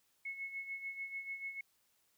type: tone with tremolo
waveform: sine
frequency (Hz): 2190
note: C#7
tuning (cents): -22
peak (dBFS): -38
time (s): 0.25-1.61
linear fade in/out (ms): 5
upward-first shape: sine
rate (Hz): 6.8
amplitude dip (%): 65
effects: white hiss -75 dBFS RMS until 2.17 s